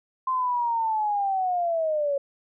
sine linear sweep, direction down, 1046.5 to 552 Hz, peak -22 dBFS, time 0.27-2.18 s, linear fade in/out 5 ms, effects none

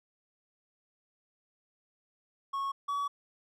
triangle tone pair in turn, 1100 / 1135.5 Hz, C#6 / C#6, -14 / +41 cents, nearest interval minor second, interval 55 cents, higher second, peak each -29 / -28 dBFS, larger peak second, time 2.53-2.72 / 2.88-3.08 s, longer second, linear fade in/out 10 ms, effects none

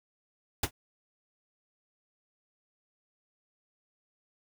pink noise with exponential decay, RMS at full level -22 dBFS, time 0.63-0.71 s, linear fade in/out 5 ms, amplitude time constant 16 ms, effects none

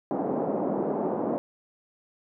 pink band-pass noise, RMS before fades -28 dBFS, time 0.11-1.38 s, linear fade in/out 0 ms, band 210 to 780 Hz, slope 24 dB/octave, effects none

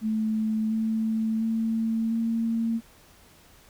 sine tone with pitch steps, 218.3 / 221.5 / 224.7 / 228 Hz, A3 / A3 / A3 / A#3, -13 / +12 / +37 / -38 cents, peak -23 dBFS, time 0.01-2.81 s, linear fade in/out 50 ms, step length 700 ms, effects pink hiss -55 dBFS RMS until 3.69 s

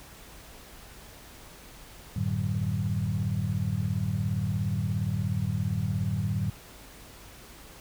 sine tone cluster, 92 / 109.1 / 148.6 / 187.5 Hz, F#2 / A2 / D3 / F#3, -9 / -14 / +21 / +23 cents, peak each -33 / -29 / -32 / -33 dBFS, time 2.16-6.5 s, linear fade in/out 5 ms, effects added 50 Hz sine -54 dBFS peak until 7.8 s + pink hiss -49 dBFS RMS until 7.8 s

